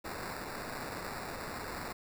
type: noise with sample-and-hold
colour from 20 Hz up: blue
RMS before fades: -41 dBFS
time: 0.04-1.93 s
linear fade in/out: 10 ms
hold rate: 3150 Hz
effects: none